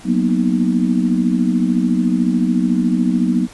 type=chord; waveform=sine; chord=B major seventh; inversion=second; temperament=equal; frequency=185 / 233.1 / 246.9 / 311.1 Hz; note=F#3 / A#3 / B3 / D#4; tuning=0 / 0 / 0 / 0 cents; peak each=-18 / -19 / -17 / -22 dBFS; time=0.04-3.48 s; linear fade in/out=50 ms; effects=pink hiss -41 dBFS RMS until 3.53 s + resampled to 24000 Hz